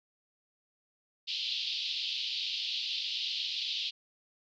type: band-pass noise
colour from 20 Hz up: pink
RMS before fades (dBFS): -35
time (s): 1.27-3.91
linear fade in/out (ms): 20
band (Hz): 2900 to 4600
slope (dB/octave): 48
effects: none